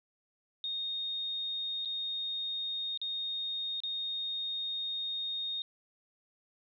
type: tone with dropouts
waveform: sine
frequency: 3700 Hz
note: A#7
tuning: 14 cents flat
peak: -33 dBFS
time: 0.64-5.62 s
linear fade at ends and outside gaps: 1 ms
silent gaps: 1.85-1.856 / 2.975-3.015 / 3.803-3.835 s
effects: none